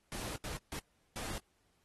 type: noise bursts at uneven times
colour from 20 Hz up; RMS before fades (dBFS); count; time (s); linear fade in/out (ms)
pink; -42; 4; 0.12-0.36 / 0.44-0.57 / 0.72-0.79 / 1.16-1.38; 0
effects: pink hiss -75 dBFS RMS until 1.84 s + AAC 32 kbps